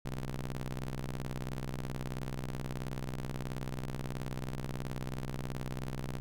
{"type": "ring-modulated tone", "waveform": "sawtooth", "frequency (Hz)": 63, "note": "B1", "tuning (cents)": 35, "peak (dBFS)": -29, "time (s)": [0.05, 6.2], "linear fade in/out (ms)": 0, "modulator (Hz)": 72.3, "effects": []}